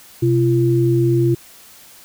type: tone pair together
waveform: sine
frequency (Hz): 127.6 / 341.9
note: C3 / F4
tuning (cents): -43 / -37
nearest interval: octave + perfect fourth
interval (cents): 1706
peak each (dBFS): -15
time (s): 0.22-1.35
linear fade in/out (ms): 10
effects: white hiss -44 dBFS RMS until 2.04 s